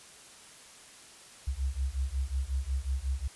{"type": "beating tone pair", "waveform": "sine", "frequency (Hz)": [64.1, 69.6], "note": ["C2", "C#2"], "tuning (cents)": [-35, 8], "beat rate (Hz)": 5.5, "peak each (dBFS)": [-32, -32], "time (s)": [1.47, 3.28], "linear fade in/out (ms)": 10, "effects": ["white hiss -52 dBFS RMS until 3.35 s", "resampled to 24000 Hz"]}